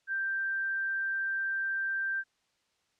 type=tone; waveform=sine; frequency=1573 Hz; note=G6; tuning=6 cents sharp; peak=-29 dBFS; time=0.07-2.24 s; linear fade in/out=50 ms; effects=white hiss -74 dBFS RMS until 2.99 s + low-pass 6000 Hz 12 dB/octave